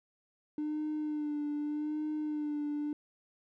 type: tone with vibrato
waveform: triangle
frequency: 299.8 Hz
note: D4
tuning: 36 cents sharp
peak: -29 dBFS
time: 0.58-2.93 s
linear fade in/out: 2 ms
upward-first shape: sine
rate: 0.83 Hz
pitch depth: 33 cents each way
effects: tanh soft clip ceiling -28 dBFS